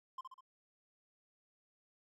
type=tone with echo; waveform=triangle; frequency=1046.5 Hz; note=C6; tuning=in tune; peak=-39 dBFS; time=0.18-0.21 s; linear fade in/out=5 ms; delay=66 ms; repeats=3; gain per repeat=-5 dB; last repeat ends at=0.408 s; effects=none